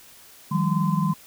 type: tone cluster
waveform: sine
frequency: 158.9 / 182.3 / 201.1 / 1028 Hz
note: D#3 / F#3 / G3 / C6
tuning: +37 / -25 / +44 / -31 cents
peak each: -23 / -25 / -26 / -28 dBFS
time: 0.51-1.14 s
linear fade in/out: 10 ms
effects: white hiss -49 dBFS RMS until 1.26 s